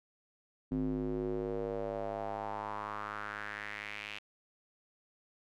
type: tone with band-pass filter sweep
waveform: square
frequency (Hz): 52.1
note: G#1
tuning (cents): +6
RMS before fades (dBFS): -38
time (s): 0.71-4.19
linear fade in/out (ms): 10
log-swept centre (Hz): 250 to 2700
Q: 3.5
effects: none